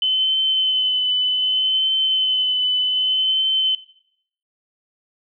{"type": "tone with vibrato", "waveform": "sine", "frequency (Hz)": 3040, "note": "F#7", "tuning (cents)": 46, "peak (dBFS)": -16, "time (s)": [0.02, 3.75], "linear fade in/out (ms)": 2, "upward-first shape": "triangle", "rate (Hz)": 0.65, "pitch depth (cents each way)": 24, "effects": ["noise-tail reverb RT60 0.7 s tail -18 dB re dry"]}